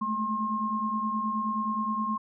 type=tone cluster; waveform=sine; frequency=212.3 / 221.8 / 1069 Hz; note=G#3 / A3 / C6; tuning=+38 / +14 / +37 cents; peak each=-34 / -34 / -28 dBFS; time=0.01-2.18 s; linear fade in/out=10 ms; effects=none